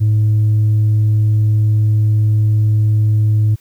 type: tone with tanh clipping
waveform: triangle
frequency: 107.2 Hz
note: A2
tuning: 45 cents flat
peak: -10 dBFS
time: 0-3.56 s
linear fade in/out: 20 ms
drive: 6 dB
effects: white hiss -53 dBFS RMS until 3.6 s